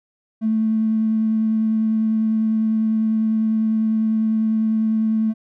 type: tone with vibrato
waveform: triangle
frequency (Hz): 220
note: A3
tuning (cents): 0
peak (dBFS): -12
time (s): 0.41-5.34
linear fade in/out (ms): 50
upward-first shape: triangle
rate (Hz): 10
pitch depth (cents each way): 13
effects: tanh soft clip ceiling -14 dBFS

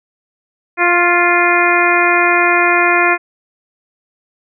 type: harmonic tone with a mistuned harmonic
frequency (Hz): 349.2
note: F4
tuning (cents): 0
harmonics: 1 / 2 / 3 / 4 / 5 / 6 / 7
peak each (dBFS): -17 / -17 / -17 / -17 / -17 / -17 / -17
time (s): 0.77-3.18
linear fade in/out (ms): 50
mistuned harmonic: 3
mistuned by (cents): +18
effects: none

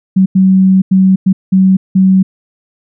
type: tone bursts at uneven times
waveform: sine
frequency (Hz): 189.3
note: F#3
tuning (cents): +40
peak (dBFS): -4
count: 6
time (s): 0.16-0.26 / 0.35-0.82 / 0.91-1.16 / 1.26-1.33 / 1.52-1.77 / 1.95-2.23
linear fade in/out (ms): 10
effects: none

